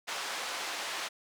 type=band-pass noise; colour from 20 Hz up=pink; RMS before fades=-37 dBFS; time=0.07-1.09 s; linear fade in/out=20 ms; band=770 to 6600 Hz; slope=12 dB/octave; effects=none